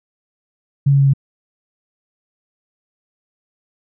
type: tone with pitch steps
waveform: sine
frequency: 140 / 139.03 / 138.07 / 137.12 Hz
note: C#3 / C#3 / C#3 / C#3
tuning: +18 / +5 / -7 / -18 cents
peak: -9 dBFS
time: 0.86-1.136 s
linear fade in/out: 10 ms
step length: 69 ms
effects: none